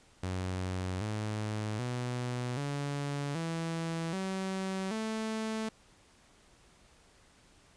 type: tone with pitch steps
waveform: sawtooth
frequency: 92.5 / 106.87 / 123.47 / 142.65 / 164.82 / 190.42 / 220 Hz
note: F#2 / A2 / B2 / C#3 / E3 / G3 / A3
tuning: 0 / -50 / 0 / +50 / 0 / -50 / 0 cents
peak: -29 dBFS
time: 0.23-5.69 s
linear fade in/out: 5 ms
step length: 780 ms
effects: pink hiss -62 dBFS RMS until 7.76 s + resampled to 22050 Hz